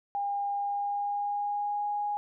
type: tone with pitch glide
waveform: sine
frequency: 807 to 825.4 Hz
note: G#5 to G#5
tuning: -50 to -11 cents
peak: -28 dBFS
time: 0.15-2.17 s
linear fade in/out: 0 ms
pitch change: +39 cents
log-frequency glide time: 0.52-1.88 s
effects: none